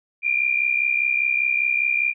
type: tone pair together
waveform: sine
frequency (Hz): 2367 / 2432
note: D7 / D#7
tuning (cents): +13 / -40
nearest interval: unison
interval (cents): 47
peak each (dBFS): -21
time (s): 0.22-2.14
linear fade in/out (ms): 50
effects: none